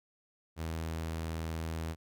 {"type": "tone", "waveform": "sawtooth", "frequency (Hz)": 81.1, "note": "E2", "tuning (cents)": -28, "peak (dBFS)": -31, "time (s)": [0.56, 1.96], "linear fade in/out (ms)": 50, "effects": []}